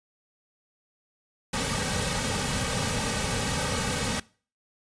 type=noise with comb filter; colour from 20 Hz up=pink; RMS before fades=-28 dBFS; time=1.53-4.2 s; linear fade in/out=5 ms; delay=2.9 ms; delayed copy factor=-0.8; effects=noise-tail reverb RT60 0.4 s tail -22 dB re dry + resampled to 22050 Hz